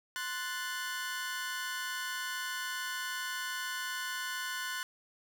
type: chord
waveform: sawtooth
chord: F# diminished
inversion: second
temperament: equal with one note detuned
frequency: 1043.5 / 1480 / 1760 Hz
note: C6 / F#6 / A6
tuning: -5 / 0 / 0 cents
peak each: -38 / -34 / -38 dBFS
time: 0.16-4.83 s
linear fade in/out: 0 ms
effects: none